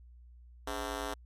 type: ring-modulated tone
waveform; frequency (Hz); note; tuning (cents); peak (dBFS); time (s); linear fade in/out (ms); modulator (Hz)
10% pulse; 233.1; A#3; 0; -24; 0.67-1.14; 5; 182
effects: added 60 Hz sine -52 dBFS peak until 1.25 s + resampled to 32000 Hz